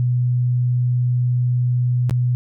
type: tone with dropouts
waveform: sine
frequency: 123.47 Hz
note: B2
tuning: in tune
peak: -15 dBFS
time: 0-2.35 s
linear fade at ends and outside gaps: 0 ms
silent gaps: 2.096-2.109 s
effects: none